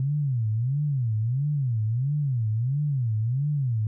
sine tone with vibrato, 126.7 Hz, B2, 45 cents sharp, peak -22 dBFS, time 0-3.87 s, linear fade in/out 2 ms, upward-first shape sine, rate 1.5 Hz, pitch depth 280 cents each way, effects none

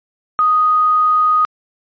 sine tone with quantisation, 1244.5 Hz, D#6, in tune, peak -10 dBFS, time 0.39-1.45 s, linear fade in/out 0 ms, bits 6, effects resampled to 11025 Hz

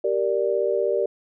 sine chord, G minor, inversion none, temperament equal with one note detuned, 390.2 / 466.2 / 587.3 Hz, G4 / Bb4 / D5, -8 / 0 / 0 cents, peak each -24 dBFS, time 0.04-1.06 s, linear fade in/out 5 ms, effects none

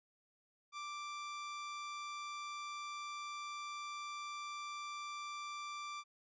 sawtooth tone, 1176 Hz, D6, 2 cents sharp, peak -39 dBFS, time 0.72-6.04 s, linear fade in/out 50 ms, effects resampled to 16000 Hz

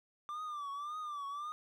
triangle tone with vibrato, 1179 Hz, D6, 6 cents sharp, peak -37 dBFS, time 0.29-1.52 s, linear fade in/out 0 ms, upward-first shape triangle, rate 1.8 Hz, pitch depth 110 cents each way, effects none

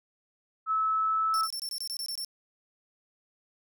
sine tone with pitch glide, 1300 to 1307.5 Hz, E6 to E6, -24 to -15 cents, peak -24 dBFS, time 0.66-1.48 s, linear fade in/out 50 ms, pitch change +9 cents, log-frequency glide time 0.9-1.25 s
sawtooth tone bursts, 5410 Hz, E8, 44 cents sharp, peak -30 dBFS, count 10, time 1.34-2.247 s, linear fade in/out 0 ms, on 70 ms, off 23 ms
effects none

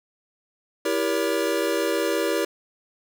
square chord, E diminished seventh, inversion none, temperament just, 329.6 / 395.6 / 474.7 / 569.6 Hz, E4 / G4 / Bb4 / Db5, 0 / +16 / +31 / +47 cents, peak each -28 dBFS, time 0.85-2.45 s, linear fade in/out 5 ms, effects none

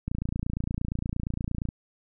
click train, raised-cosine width 5 ms, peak -17 dBFS, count 47, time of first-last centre 0.08-1.688 s, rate 28.6 Hz, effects none

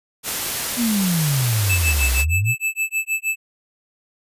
white noise, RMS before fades -24 dBFS, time 0.23-2.25 s, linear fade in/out 50 ms
sine exponential two-way sweep, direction down then up, 250.8 to 61.74 to 127.7 Hz, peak -17 dBFS, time 0.76-2.55 s, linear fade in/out 50 ms, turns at 2.13 s
square tone with tremolo, 2625 Hz, E7, 8 cents flat, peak -18 dBFS, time 1.69-3.36 s, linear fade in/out 10 ms, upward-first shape sine, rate 6.4 Hz, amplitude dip 100%
effects resampled to 32000 Hz

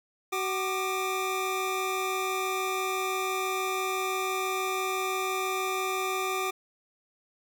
25% pulse tone pair together, 377 / 1197 Hz, F#4 / D6, +32 / +33 cents, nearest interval octave + minor sixth, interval 2001 cents, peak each -27 dBFS, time 0.32-6.51 s, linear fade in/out 10 ms, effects none

